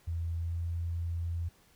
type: tone with pitch glide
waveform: sine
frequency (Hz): 83.7 to 84.72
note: E2 to E2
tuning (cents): +27 to +48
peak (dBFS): -31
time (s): 0.07-1.49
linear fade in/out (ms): 10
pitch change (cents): +21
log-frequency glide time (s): 0.39-0.54
effects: pink hiss -64 dBFS RMS until 1.75 s